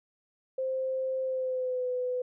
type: tone with pitch glide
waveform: sine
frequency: 523.3 to 500.8 Hz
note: C5 to B4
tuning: 0 to +24 cents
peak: -28 dBFS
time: 0.58-2.22 s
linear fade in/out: 5 ms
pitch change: -76 cents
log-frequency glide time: 1.23-1.88 s
effects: none